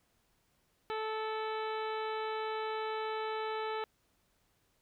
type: harmonic tone with a mistuned harmonic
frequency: 437 Hz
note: A4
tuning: 12 cents flat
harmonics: 1 / 2 / 3 / 4 / 5 / 6 / 7 / 8 / 9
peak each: -37 / -39 / -42 / -47 / -49 / -53 / -52 / -55 / -52 dBFS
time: 0.9-3.84 s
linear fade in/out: 0 ms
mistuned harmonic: 5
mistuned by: +37 cents
effects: pink hiss -74 dBFS RMS until 4.81 s